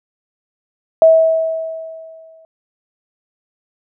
sine tone with exponential decay, 647 Hz, E5, 32 cents flat, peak -3 dBFS, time 1.02-2.45 s, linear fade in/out 1 ms, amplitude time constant 310 ms, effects none

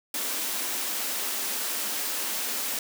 white high-pass noise, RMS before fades -30 dBFS, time 0.14-2.79 s, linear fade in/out 2 ms, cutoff 200 Hz, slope 96 dB/octave, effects none

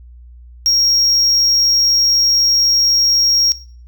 triangle tone, 5588 Hz, F8, in tune, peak -9 dBFS, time 0.66-3.52 s, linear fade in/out 0 ms, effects noise-tail reverb RT60 0.4 s tail -17 dB re dry + added 60 Hz sine -36 dBFS peak until 3.87 s

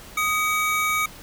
square tone pair together, 1244.5 / 2272 Hz, D#6 / C#7, 0 / +42 cents, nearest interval minor seventh, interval 1042 cents, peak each -24 dBFS, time 0.17-1.06 s, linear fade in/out 5 ms, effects pink hiss -43 dBFS RMS until 1.22 s

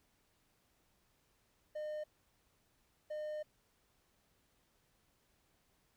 triangle tone bursts at uneven times, 608 Hz, D#5, 40 cents flat, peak -37 dBFS, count 2, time 1.75-2.04 / 3.1-3.43 s, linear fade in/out 10 ms, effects pink hiss -75 dBFS RMS until 5.96 s

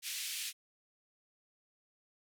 pink band-pass noise, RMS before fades -40 dBFS, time 0.02-0.53 s, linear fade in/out 50 ms, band 2400 to 14000 Hz, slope 24 dB/octave, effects none

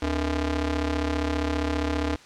sawtooth ring-modulated tone, 185 Hz, F#3, in tune, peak -17 dBFS, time 0.02-2.16 s, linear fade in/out 5 ms, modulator 110 Hz, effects white hiss -49 dBFS RMS until 2.25 s + low-pass 5000 Hz 12 dB/octave

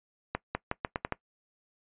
accelerating click train, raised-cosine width 0.5 ms, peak -14 dBFS, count 7, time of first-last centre 0.35-1.123 s, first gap 200 ms, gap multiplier 0.82, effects noise-tail reverb RT60 0.1 s tail -20 dB re dry + resampled to 8000 Hz

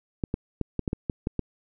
clicks, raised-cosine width 3 ms, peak -13 dBFS, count 9, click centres 0.238 / 0.341 / 0.613 / 0.793 / 0.878 / 0.931 / 1.098 / 1.271 / 1.393 s, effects none

